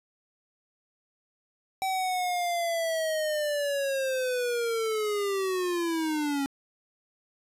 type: linear sweep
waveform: square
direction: down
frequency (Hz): 769 to 273.2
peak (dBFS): -27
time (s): 1.82-6.46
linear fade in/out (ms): 0
effects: resampled to 32000 Hz + 11-bit